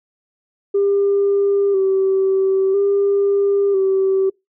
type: tone with vibrato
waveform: sine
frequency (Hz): 392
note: G4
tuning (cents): 0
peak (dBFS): -12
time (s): 0.74-4.3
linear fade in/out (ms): 10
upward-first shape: square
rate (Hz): 0.5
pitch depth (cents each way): 34
effects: noise-tail reverb RT60 0.2 s tail -26 dB re dry + tanh soft clip ceiling -9 dBFS